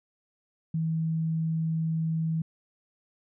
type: tone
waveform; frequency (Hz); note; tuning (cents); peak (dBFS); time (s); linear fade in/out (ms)
sine; 161.4; E3; -36; -25; 0.74-2.42; 5
effects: none